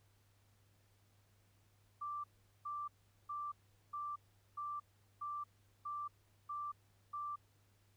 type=tone bursts; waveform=sine; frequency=1174.7 Hz; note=D6; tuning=in tune; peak=-40 dBFS; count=9; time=2.01-7.36 s; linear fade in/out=10 ms; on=230 ms; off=410 ms; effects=added 100 Hz sine -70 dBFS peak until 7.96 s + pink hiss -75 dBFS RMS until 7.96 s